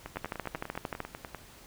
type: two click trains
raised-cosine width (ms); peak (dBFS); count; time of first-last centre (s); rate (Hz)
0.5; -23 / -18; 14 / 12; 0.06-1.347 / 0.17-1.003; 10.1 / 13.2
effects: pink hiss -53 dBFS RMS until 1.66 s